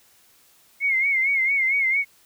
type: tone with vibrato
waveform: sine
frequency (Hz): 2157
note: C#7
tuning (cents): -48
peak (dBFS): -18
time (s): 0.8-2.05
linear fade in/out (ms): 50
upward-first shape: sine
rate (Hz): 4.4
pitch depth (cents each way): 76
effects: white hiss -57 dBFS RMS until 2.25 s